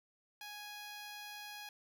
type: tone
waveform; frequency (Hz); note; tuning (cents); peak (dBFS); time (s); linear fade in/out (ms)
10% pulse; 830.6; G#5; 0; -38; 0.41-1.69; 2
effects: none